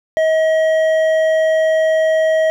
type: tone with hard clipping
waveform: sine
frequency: 636 Hz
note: D#5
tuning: 38 cents sharp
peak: -13 dBFS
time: 0.17-2.5 s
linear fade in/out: 0 ms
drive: 7 dB
effects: none